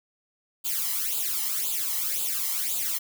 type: noise with flanger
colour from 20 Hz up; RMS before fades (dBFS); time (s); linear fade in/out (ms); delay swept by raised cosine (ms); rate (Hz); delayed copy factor
blue; -28; 0.64-2.99; 20; 0.26 to 1; 1.9; +0.85
effects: none